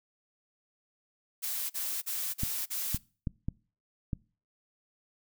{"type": "noise bursts", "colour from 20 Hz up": "blue", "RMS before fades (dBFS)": -34, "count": 5, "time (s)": [1.42, 2.98], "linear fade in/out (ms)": 20, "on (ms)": 280, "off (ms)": 40}
{"type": "clicks", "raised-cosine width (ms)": 5, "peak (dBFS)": -19, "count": 5, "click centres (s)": [2.434, 2.946, 3.272, 3.485, 4.132]}
{"effects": ["noise-tail reverb RT60 0.4 s tail -24 dB re dry"]}